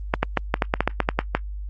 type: clicks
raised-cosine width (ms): 0.5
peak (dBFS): -3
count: 12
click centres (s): 0.139 / 0.23 / 0.373 / 0.541 / 0.622 / 0.739 / 0.806 / 0.876 / 1.003 / 1.089 / 1.19 / 1.35
effects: added 50 Hz sine -29 dBFS peak until 1.69 s + Opus 32 kbps